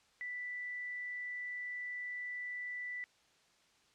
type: tone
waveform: sine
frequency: 1975.5 Hz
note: B6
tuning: in tune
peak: -39 dBFS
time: 0.21-3.04 s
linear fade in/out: 0 ms
effects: white hiss -69 dBFS RMS until 3.94 s + low-pass 6000 Hz 12 dB/octave